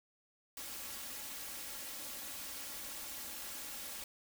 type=noise with comb filter; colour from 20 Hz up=white; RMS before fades=-45 dBFS; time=0.57-4.04 s; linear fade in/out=2 ms; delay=3.6 ms; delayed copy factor=+0.55; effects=none